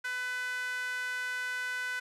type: tone with high-pass filter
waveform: sawtooth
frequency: 500 Hz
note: B4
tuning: 21 cents sharp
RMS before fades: -35 dBFS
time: 0.04-2 s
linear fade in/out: 10 ms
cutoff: 1600 Hz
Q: 7
effects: low-pass 12000 Hz 12 dB/octave